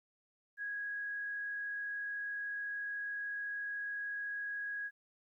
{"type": "tone with frequency modulation", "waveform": "sine", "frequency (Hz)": 1655, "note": "G#6", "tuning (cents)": -6, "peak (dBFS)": -37, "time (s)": [0.57, 4.91], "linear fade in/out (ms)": 50, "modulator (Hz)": 46.2, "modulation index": 0.3, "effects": ["13-bit"]}